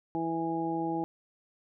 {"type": "harmonic tone", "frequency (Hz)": 164.81, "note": "E3", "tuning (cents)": 0, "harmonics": [1, 2, 3, 4, 5], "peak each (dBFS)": [-39, -31, -41, -42, -34], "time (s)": [0.15, 1.04], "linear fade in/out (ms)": 0, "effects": []}